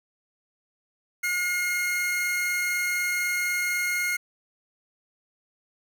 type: tone pair together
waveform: 45% pulse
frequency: 1436 / 2142 Hz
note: F6 / C7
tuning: +48 / +40 cents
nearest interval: perfect fifth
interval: 692 cents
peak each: -31 / -25 dBFS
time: 1.23-4.17 s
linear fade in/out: 10 ms
effects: none